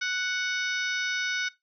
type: harmonic tone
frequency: 740 Hz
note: F#5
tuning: in tune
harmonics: 2 / 3 / 4 / 5 / 6 / 7 / 8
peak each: -29 / -33 / -40 / -36 / -42 / -39 / -40 dBFS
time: 0.01-1.49 s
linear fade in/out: 10 ms
effects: noise-tail reverb RT60 0.2 s tail -20 dB re dry